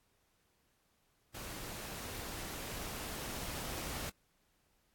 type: noise with level ramp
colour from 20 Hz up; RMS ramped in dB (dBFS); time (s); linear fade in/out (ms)
pink; -45 to -41; 1.34-4.1; 10
effects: pink hiss -75 dBFS RMS until 4.94 s + AAC 64 kbps